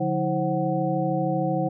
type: tone cluster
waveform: sine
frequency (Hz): 145.5 / 178.6 / 322.4 / 531 / 746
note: D3 / F3 / E4 / C5 / F#5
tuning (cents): -16 / +39 / -38 / +25 / +14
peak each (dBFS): -28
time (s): 0-1.69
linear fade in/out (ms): 10
effects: none